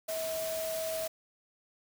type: tone in noise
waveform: sine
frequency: 644 Hz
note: E5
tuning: 41 cents flat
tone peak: -33 dBFS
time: 0.08-1.08 s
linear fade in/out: 10 ms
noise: white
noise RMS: -40 dBFS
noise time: 0.08-1.08 s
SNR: +4 dB
effects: none

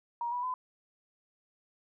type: tone with pitch steps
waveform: sine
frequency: 946 / 978.8 / 1012.7 Hz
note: A#5 / B5 / B5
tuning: +25 / -16 / +43 cents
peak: -31 dBFS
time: 0.21-0.54 s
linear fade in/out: 2 ms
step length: 110 ms
effects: none

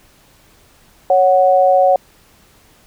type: tone pair together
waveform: sine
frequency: 554.4 / 740 Hz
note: C#5 / F#5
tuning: 0 / 0 cents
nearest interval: perfect fourth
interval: 500 cents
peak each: -11 dBFS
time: 1.1-1.96 s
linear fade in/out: 2 ms
effects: pink hiss -50 dBFS RMS until 2.86 s

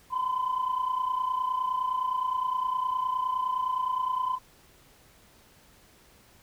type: tone pair together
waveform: sine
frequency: 994.3 / 1024 Hz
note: B5 / C6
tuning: +11 / -38 cents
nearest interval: minor second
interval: 51 cents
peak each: -30 / -26 dBFS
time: 0.1-4.39 s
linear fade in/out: 50 ms
effects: tanh soft clip ceiling -21 dBFS + pink hiss -58 dBFS RMS until 6.42 s

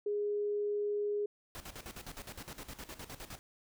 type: tone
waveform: sine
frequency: 413.3 Hz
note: G#4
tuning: 8 cents flat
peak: -31 dBFS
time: 0.06-1.26 s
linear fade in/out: 5 ms
type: noise with tremolo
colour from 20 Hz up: pink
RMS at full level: -45 dBFS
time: 1.55-3.39 s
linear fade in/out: 0 ms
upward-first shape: square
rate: 9.7 Hz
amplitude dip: 75%
effects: none

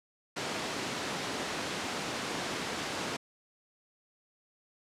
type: band-pass noise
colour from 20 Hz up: pink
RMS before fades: -36 dBFS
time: 0.36-3.17 s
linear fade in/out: 10 ms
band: 200 to 6400 Hz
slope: 12 dB/octave
effects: low-pass 11000 Hz 12 dB/octave

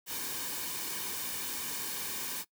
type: noise with comb filter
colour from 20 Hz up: white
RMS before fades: -37 dBFS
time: 0.06-2.45 s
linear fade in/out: 50 ms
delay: 1.5 ms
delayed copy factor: -0.6
effects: noise-tail reverb RT60 0.1 s tail -20 dB re dry

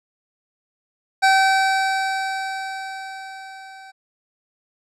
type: tone with level ramp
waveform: 25% pulse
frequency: 770 Hz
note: G5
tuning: 31 cents flat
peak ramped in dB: -8 to -36 dBFS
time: 1.22-3.92 s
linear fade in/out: 20 ms
effects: low-pass 7000 Hz 12 dB/octave

